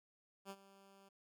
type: tone with ADSR envelope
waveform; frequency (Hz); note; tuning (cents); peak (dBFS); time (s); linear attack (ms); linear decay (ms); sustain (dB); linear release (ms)
10% pulse; 196; G3; 0; -37; 0.45-1.09; 51; 53; -17; 9
effects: none